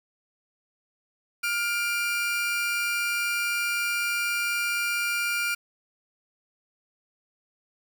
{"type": "tone pair together", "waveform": "40% pulse", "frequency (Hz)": [1408.9, 2372], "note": ["F6", "D7"], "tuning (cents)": [15, 17], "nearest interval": "major sixth", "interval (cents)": 902, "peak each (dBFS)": -27, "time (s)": [1.43, 5.55], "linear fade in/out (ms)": 10, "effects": ["8-bit"]}